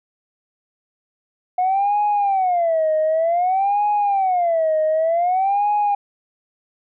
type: tone with vibrato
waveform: sine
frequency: 720 Hz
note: F#5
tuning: 47 cents flat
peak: -14 dBFS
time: 1.58-5.95 s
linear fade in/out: 5 ms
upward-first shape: sine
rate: 0.54 Hz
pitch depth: 250 cents each way
effects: tanh soft clip ceiling -12 dBFS